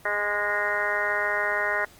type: harmonic tone with a mistuned harmonic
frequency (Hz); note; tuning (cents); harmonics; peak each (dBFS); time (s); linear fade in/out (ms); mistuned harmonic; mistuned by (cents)
206.6; G#3; -9; 2 / 3 / 4 / 5 / 6 / 7 / 8 / 9 / 10; -35 / -31 / -35 / -33 / -37 / -29 / -35 / -27 / -37; 0.05-1.85; 5; 6; -23
effects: pink hiss -52 dBFS RMS until 1.99 s + Opus 32 kbps